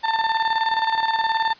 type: tone with tremolo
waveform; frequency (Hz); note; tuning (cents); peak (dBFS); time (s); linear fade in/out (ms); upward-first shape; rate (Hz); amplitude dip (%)
35% pulse; 895; A5; +29; -15; 0.03-1.54; 20; square; 19; 55
effects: white hiss -48 dBFS RMS until 1.59 s + resampled to 11025 Hz